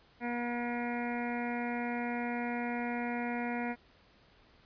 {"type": "harmonic tone", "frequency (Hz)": 240, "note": "B3", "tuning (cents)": -49, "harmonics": [1, 2, 3, 4, 6, 7, 8, 9, 10], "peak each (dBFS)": [-35, -42, -40, -44, -45, -48, -45, -45, -47], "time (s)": [0.2, 3.76], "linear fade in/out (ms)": 50, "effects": ["pink hiss -63 dBFS RMS until 4.65 s", "resampled to 11025 Hz"]}